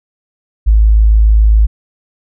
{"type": "tone", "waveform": "sine", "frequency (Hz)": 53.6, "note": "A1", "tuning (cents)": -45, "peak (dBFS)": -4, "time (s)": [0.66, 1.67], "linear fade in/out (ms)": 20, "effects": []}